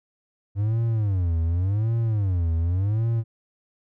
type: tone with vibrato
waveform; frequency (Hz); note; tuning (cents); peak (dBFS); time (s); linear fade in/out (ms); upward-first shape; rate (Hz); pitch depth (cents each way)
triangle; 97.3; G2; -12; -18; 0.55-3.24; 50; sine; 0.88; 300
effects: none